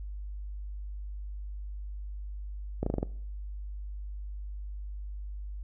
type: slowing click train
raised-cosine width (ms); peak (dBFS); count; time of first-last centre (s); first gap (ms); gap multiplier
2; -16; 6; 2.83-3.029; 34; 1.08
effects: noise-tail reverb RT60 0.6 s tail -21 dB re dry + added 50 Hz sine -36 dBFS peak until 5.63 s